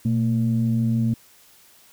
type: tone pair together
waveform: sine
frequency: 120 / 226.5 Hz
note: B2 / A#3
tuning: -49 / -50 cents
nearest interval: major seventh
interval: 1099 cents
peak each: -20 / -20 dBFS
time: 0.05-1.14 s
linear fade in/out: 5 ms
effects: tanh soft clip ceiling -12 dBFS + white hiss -53 dBFS RMS until 1.92 s